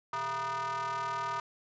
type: ring-modulated tone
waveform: square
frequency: 138.7 Hz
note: C#3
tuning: 1 cent sharp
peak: -30 dBFS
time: 0.13-1.4 s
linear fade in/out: 2 ms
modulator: 1090 Hz
effects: resampled to 16000 Hz + 12-bit